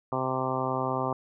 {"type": "harmonic tone", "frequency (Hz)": 130.3, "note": "C3", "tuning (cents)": -7, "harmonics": [1, 2, 3, 4, 5, 6, 7, 8, 9], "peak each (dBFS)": [-35, -35, -35, -35, -35, -35, -35, -35, -35], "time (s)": [0.12, 1.13], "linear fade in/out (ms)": 2, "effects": []}